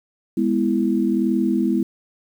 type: chord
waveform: sine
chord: E major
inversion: first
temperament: just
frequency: 206 / 247.2 / 329.6 Hz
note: G#3 / B3 / E4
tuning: -14 / +2 / 0 cents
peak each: -21 dBFS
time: 0.37-1.83 s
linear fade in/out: 5 ms
effects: 8-bit